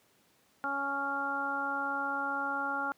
harmonic tone, 278.4 Hz, C#4, 8 cents sharp, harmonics 1 / 2 / 3 / 4 / 5, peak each -41 / -43 / -36 / -40 / -33 dBFS, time 0.64-2.92 s, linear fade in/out 0 ms, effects pink hiss -67 dBFS RMS until 2.97 s + high-pass 150 Hz 12 dB/octave

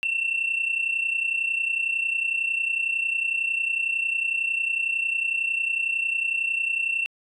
sine tone pair together, 2700 / 2731 Hz, E7 / F7, +41 / -39 cents, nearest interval unison, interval 20 cents, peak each -23 / -27 dBFS, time 0.03-7.06 s, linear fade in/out 0 ms, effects tanh soft clip ceiling -17 dBFS

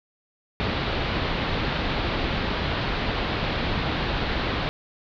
pink low-pass noise, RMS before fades -26 dBFS, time 0.6-4.69 s, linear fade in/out 0 ms, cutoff 4300 Hz, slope 48 dB/octave, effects none

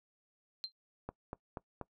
sine tone with exponential decay, 4142 Hz, C8, 18 cents flat, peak -32 dBFS, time 0.64-0.72 s, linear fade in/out 0 ms, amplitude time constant 16 ms
click train, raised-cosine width 1 ms, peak -26 dBFS, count 4, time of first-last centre 1.09-1.813 s, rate 4.15 Hz
effects noise-tail reverb RT60 0.1 s tail -21 dB re dry

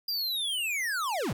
square linear sweep, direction down, 4855 to 76.5 Hz, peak -29 dBFS, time 0.08-1.33 s, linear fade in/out 5 ms, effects none

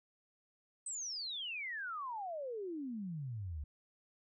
sine exponential sweep, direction down, 8340 to 68.9 Hz, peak -39 dBFS, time 0.86-3.64 s, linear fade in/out 5 ms, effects none

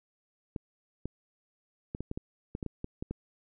clicks, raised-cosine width 3 ms, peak -22 dBFS, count 12, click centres 0.562 / 1.056 / 1.949 / 2.006 / 2.114 / 2.175 / 2.551 / 2.628 / 2.663 / 2.844 / 3.025 / 3.11 s, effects none

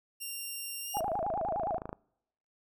5% pulse tone with pitch glide, 2779 to 2824 Hz, F7 to F7, -9 to +19 cents, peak -29 dBFS, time 0.2-1.01 s, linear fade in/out 20 ms, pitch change +28 cents, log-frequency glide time 0.82-0.9 s
sine tone with vibrato, 729 Hz, F#5, 26 cents flat, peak -30 dBFS, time 0.94-1.78 s, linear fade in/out 10 ms, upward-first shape sine, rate 9.7 Hz, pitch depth 250 cents each way
click train, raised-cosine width 1 ms, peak -24 dBFS, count 27, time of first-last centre 0.97-1.929 s, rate 27.1 Hz
effects noise-tail reverb RT60 0.8 s tail -26 dB re dry

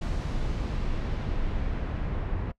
brown noise with low-pass filter sweep, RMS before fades -29 dBFS, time 0.01-2.52 s, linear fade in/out 10 ms, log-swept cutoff 6800 to 2000 Hz, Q 0.82, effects noise-tail reverb RT60 0.1 s tail -21 dB re dry

